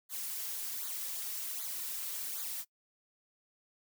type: noise with flanger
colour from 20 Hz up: blue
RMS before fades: -39 dBFS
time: 0.09-2.65 s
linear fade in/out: 50 ms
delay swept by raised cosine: 0.36 to 5.36 ms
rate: 1.3 Hz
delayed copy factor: -0.8
effects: noise-tail reverb RT60 0.1 s tail -22 dB re dry